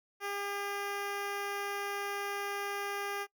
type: tone with notch filter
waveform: 10% pulse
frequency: 402.9 Hz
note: G4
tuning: 48 cents sharp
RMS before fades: -37 dBFS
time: 0.2-3.27 s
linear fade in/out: 50 ms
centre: 7800 Hz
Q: 1.2
effects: noise-tail reverb RT60 0.1 s tail -21 dB re dry